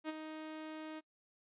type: tone with ADSR envelope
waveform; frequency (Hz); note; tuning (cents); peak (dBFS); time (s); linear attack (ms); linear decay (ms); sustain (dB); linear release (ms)
sawtooth; 312.3; D#4; +7; -32; 0.04-1.01; 50; 26; -8; 27
effects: noise-tail reverb RT60 0.1 s tail -26 dB re dry + resampled to 8000 Hz